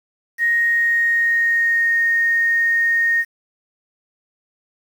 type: tone with pitch glide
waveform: sine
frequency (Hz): 1870 to 1851.7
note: A#6 to A#6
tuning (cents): +5 to -12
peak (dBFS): -14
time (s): 0.38-3.25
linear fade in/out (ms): 50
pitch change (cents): -17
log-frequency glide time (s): 0.51-2.01
effects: 7-bit